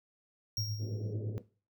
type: tone with exponential decay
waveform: square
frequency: 5588 Hz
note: F8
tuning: in tune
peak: -33 dBFS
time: 0.57-1.13 s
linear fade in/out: 1 ms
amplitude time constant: 120 ms
type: tone with tremolo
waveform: sine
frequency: 107.1 Hz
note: A2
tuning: 46 cents flat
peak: -32 dBFS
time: 0.58-1.38 s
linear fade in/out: 0 ms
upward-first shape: sine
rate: 9 Hz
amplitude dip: 55%
type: band-pass noise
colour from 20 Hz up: white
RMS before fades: -45 dBFS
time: 0.78-1.43 s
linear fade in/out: 50 ms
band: 140 to 490 Hz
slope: 48 dB/octave
effects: noise-tail reverb RT60 0.4 s tail -19 dB re dry